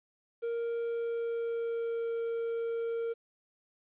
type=tone with pitch glide; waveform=triangle; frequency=466.2 to 461.6 Hz; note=A#4 to A#4; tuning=0 to -17 cents; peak=-29 dBFS; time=0.42-3.14 s; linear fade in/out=20 ms; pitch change=-17 cents; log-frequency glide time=0.79-2.14 s; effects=resampled to 8000 Hz + 11-bit